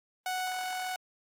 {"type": "tone with level steps", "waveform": "sawtooth", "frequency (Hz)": 740, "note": "F#5", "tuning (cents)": 0, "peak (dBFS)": [-27, -29], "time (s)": [0.26, 0.96], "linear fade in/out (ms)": 2, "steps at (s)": 0.49, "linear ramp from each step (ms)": 20, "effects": ["AAC 64 kbps"]}